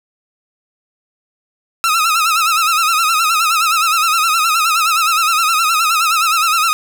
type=tone with vibrato; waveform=sawtooth; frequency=1300 Hz; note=E6; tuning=24 cents flat; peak=-8 dBFS; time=1.84-6.73 s; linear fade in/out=0 ms; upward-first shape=sine; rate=9.6 Hz; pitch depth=94 cents each way; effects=none